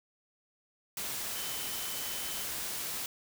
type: tone in noise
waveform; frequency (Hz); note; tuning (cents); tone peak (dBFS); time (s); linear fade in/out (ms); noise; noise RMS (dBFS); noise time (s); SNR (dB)
sine; 3048; G7; -49; -45; 1.36-2.44; 2; white; -37; 0.97-3.06; -11
effects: none